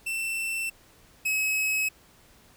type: tone pair in turn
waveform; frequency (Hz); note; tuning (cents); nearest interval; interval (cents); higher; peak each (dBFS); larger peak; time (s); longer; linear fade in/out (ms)
45% pulse; 2681 / 2563; E7 / E7; +29 / -49; minor second; 78; first; -28 / -24; second; 0.06-0.7 / 1.25-1.89; neither; 10
effects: pink hiss -57 dBFS RMS until 2.56 s